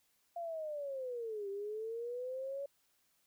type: linear two-way sweep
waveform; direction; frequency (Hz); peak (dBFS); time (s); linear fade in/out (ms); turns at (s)
sine; down then up; 696 to 392 to 565; -38; 0.36-2.66; 5; 1.49
effects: white hiss -75 dBFS RMS until 3.26 s